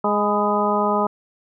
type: harmonic tone with a mistuned harmonic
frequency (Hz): 207.7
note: G#3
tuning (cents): 0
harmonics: 1 / 2 / 3 / 4 / 5 / 6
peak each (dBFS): -24 / -24 / -24 / -24 / -24 / -24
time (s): 0.04-1.07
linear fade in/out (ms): 5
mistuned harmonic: 5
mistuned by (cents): -56
effects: none